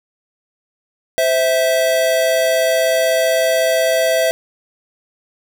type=tone pair together; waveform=square; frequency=519 / 655.1 Hz; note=C5 / E5; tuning=-14 / -11 cents; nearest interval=major third; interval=403 cents; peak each=-19 / -15 dBFS; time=1.18-4.31 s; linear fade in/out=0 ms; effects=none